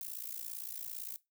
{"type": "noise with amplitude modulation", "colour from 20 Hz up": "violet", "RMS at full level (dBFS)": -39, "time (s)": [0.01, 1.16], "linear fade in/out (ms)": 0, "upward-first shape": "sine", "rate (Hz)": 57.7, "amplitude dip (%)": 90, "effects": ["noise-tail reverb RT60 0.2 s tail -19 dB re dry"]}